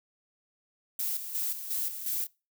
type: noise with tremolo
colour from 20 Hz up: violet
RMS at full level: -31 dBFS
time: 0.99-2.27 s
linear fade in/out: 5 ms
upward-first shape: square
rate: 2.8 Hz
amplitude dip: 60%
effects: noise-tail reverb RT60 0.3 s tail -24 dB re dry